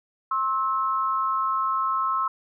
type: tone pair together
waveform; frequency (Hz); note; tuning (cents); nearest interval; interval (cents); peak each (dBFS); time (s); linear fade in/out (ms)
sine; 1064.8 / 1305; C6 / E6; +30 / -18; major third; 352; -24 / -25; 0.31-2.28; 5
effects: none